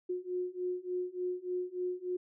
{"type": "beating tone pair", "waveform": "sine", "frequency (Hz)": [360, 363.4], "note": ["F#4", "F#4"], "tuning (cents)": [-47, -31], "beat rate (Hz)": 3.4, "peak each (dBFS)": [-37, -36], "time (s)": [0.09, 2.17], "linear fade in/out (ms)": 10, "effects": []}